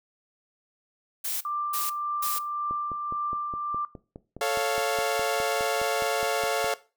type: noise bursts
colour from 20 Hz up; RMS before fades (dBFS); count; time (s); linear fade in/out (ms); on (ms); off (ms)
blue; -30; 3; 1.24-2.39; 10; 170; 320
type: tone with tremolo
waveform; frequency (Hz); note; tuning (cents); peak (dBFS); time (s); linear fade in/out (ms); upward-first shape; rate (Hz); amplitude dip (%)
sine; 1183; D6; +12; -26; 1.45-3.85; 2; triangle; 1.8; 40
type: click train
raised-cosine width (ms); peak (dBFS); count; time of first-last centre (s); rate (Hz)
2; -26; 20; 2.71-6.644; 4.83
type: chord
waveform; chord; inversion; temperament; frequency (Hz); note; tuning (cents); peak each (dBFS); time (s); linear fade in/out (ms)
sawtooth; A augmented; none; equal; 440 / 554.4 / 698.5; A4 / C#5 / E#5; 0 / 0 / 0; -25; 4.41-6.74; 2
effects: noise-tail reverb RT60 0.3 s tail -17 dB re dry